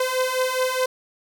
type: beating tone pair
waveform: sawtooth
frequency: 510 / 514.8 Hz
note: C5 / C5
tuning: -44 / -28 cents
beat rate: 4.8 Hz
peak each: -21 / -19 dBFS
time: 0-0.86 s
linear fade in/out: 5 ms
effects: none